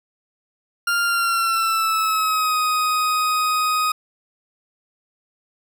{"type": "tone with pitch glide", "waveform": "40% pulse", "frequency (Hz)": [1396.9, 1251.7], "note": ["F6", "D#6"], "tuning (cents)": [0, 10], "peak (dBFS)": -17, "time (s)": [0.87, 3.92], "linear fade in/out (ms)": 5, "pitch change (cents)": -190, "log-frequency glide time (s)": [1.04, 2.57], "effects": []}